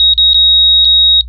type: tone with dropouts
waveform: sine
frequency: 3780 Hz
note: A#7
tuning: 23 cents sharp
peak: -5 dBFS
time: 0-1.21 s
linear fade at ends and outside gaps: 1 ms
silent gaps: 0.136-0.178 / 0.333-0.344 / 0.848-0.853 s
effects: noise-tail reverb RT60 0.1 s tail -19 dB re dry + added 60 Hz sine -24 dBFS peak until 1.28 s